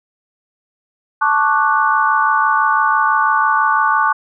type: chord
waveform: sine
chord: D major seventh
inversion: second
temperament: equal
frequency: 880 / 1108.7 / 1174.7 / 1480 Hz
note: A5 / C#6 / D6 / F#6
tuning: 0 / 0 / 0 / 0 cents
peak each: -17 dBFS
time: 1.21-4.13 s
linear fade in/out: 10 ms
effects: none